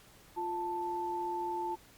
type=tone pair together; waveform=sine; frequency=350 / 881.9 Hz; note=F4 / A5; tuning=+4 / +4 cents; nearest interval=octave + major third; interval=1600 cents; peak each=-38 / -34 dBFS; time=0.36-1.76 s; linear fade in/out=20 ms; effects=pink hiss -59 dBFS RMS until 1.97 s + Opus 48 kbps